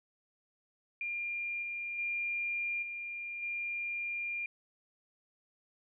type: tone with level steps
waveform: sine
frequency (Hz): 2400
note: D7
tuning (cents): +37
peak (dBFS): -34 / -36 / -32 / -38 / -34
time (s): 1.01-4.46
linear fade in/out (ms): 2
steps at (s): 1.62 / 1.98 / 2.82 / 3.42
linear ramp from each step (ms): 10
effects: none